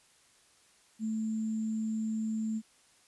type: tone with sample-and-hold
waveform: sine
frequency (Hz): 220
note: A3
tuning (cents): 0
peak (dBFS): -30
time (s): 0.99-2.62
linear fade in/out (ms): 50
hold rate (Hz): 7350
effects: white hiss -64 dBFS RMS until 3.07 s + resampled to 24000 Hz